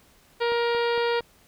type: harmonic tone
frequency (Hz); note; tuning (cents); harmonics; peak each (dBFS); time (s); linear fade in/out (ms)
471.4; A#4; +19; 1 / 2 / 3 / 4 / 5 / 6 / 7 / 8 / 9 / 10; -23 / -29 / -33 / -35 / -37 / -39 / -40 / -41 / -42 / -43; 0.4-1.21; 20
type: click train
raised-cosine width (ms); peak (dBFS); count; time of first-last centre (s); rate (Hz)
1; -25; 4; 0.52-1.206; 4.37
effects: pink hiss -58 dBFS RMS until 1.47 s